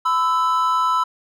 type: tone pair together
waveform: triangle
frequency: 1006 / 1316 Hz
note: B5 / E6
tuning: +32 / -3 cents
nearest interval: perfect fourth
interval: 465 cents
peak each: -17 dBFS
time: 0.05-1.04 s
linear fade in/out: 10 ms
effects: none